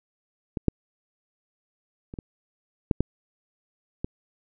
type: clicks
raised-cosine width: 3 ms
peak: -15 / -6 / -25 / -20 / -7 / -8 / -15 dBFS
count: 7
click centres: 0.572 / 0.683 / 2.139 / 2.188 / 2.912 / 3.006 / 4.045 s
effects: none